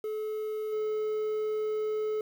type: tone with level steps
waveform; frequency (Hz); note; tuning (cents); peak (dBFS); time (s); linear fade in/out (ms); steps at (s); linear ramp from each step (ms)
triangle; 429.8; A4; -41; -29 / -26; 0.04-2.21; 2; 0.72; 10
effects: 9-bit